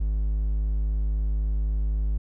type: tone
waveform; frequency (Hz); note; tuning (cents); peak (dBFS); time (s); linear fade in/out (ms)
triangle; 51.91; G#1; 0; -20; 0-2.18; 10
effects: none